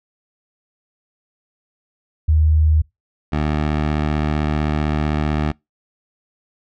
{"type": "tone pair in turn", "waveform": ["sine", "15% pulse"], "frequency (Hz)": [77.78, 75.65], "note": ["D#2", "D#2"], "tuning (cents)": [0, -48], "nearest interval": "unison", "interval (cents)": 48, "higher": "first", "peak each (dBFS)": -11, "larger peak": "neither", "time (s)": [[2.28, 2.82], [3.32, 5.52]], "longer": "second", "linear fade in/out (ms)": 10, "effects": ["noise-tail reverb RT60 0.2 s tail -25 dB re dry", "low-pass 3000 Hz 12 dB/octave"]}